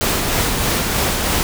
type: noise with tremolo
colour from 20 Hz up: pink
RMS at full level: -17 dBFS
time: 0.01-1.43 s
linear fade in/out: 0 ms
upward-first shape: sine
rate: 3.2 Hz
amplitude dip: 30%
effects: none